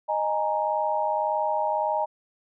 sine chord, D# suspended fourth, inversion none, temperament equal with one note detuned, 618 / 830.6 / 932.3 Hz, D#5 / G#5 / A#5, -12 / 0 / 0 cents, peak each -27 dBFS, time 0.08-2.06 s, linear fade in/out 20 ms, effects none

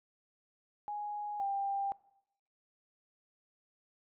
sine tone pair in turn, 830.6 / 793.3 Hz, G#5 / G5, 0 / +20 cents, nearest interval minor second, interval 80 cents, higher first, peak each -36 / -31 dBFS, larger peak second, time 0.88-1.4 / 1.4-1.92 s, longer neither, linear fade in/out 0 ms, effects noise-tail reverb RT60 0.8 s tail -21 dB re dry

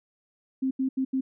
sine tone bursts at uneven times, 263.8 Hz, C4, 14 cents sharp, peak -23 dBFS, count 4, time 0.62-0.71 / 0.79-0.89 / 0.97-1.05 / 1.13-1.21 s, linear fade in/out 10 ms, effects none

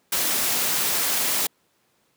white noise, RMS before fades -23 dBFS, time 0.12-1.47 s, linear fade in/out 5 ms, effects pink hiss -66 dBFS RMS until 2.16 s + high-pass 150 Hz 12 dB/octave

